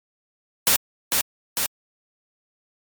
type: noise with echo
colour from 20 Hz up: white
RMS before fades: -17 dBFS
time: 0.67-0.76 s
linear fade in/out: 0 ms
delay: 450 ms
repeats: 2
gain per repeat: -3 dB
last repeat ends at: 1.66 s
effects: MP3 96 kbps